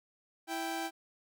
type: tone pair together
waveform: sawtooth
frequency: 329.6 / 784 Hz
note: E4 / G5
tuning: 0 / 0 cents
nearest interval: octave + minor third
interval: 1500 cents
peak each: -34 / -33 dBFS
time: 0.47-0.91 s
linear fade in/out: 50 ms
effects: none